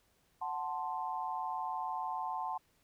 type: chord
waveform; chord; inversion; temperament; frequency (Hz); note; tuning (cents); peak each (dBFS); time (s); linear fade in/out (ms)
sine; F# diminished; none; equal; 740 / 880 / 1046.5; F#5 / A5 / C6; 0 / 0 / 0; -40 / -38 / -40; 0.41-2.58; 10
effects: pink hiss -72 dBFS RMS until 2.83 s